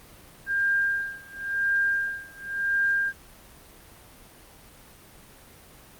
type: tone with tremolo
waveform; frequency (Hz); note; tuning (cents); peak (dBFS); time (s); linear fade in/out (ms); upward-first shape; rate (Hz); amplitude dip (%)
sine; 1600; G6; +35; -20; 0.46-3.13; 50; sine; 0.94; 95
effects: pink hiss -50 dBFS RMS until 5.99 s + Opus 32 kbps